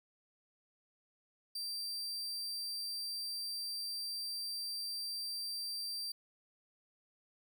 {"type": "tone", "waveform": "40% pulse", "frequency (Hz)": 4699, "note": "D8", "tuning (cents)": 0, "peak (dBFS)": -37, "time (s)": [1.55, 6.12], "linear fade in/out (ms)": 5, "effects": []}